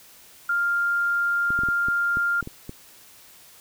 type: tone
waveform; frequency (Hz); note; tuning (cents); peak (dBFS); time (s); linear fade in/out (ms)
sine; 1399; F6; +3; -20; 0.49-2.41; 5
type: clicks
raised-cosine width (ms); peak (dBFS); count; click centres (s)
3; -21; 9; 1.505 / 1.59 / 1.635 / 1.687 / 1.885 / 2.171 / 2.427 / 2.474 / 2.694
effects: white hiss -50 dBFS RMS until 3.6 s